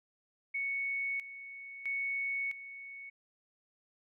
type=tone with tremolo; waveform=sine; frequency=2218 Hz; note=C#7; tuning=in tune; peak=-32 dBFS; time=0.54-3.1 s; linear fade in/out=10 ms; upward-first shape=square; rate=0.76 Hz; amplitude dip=75%; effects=none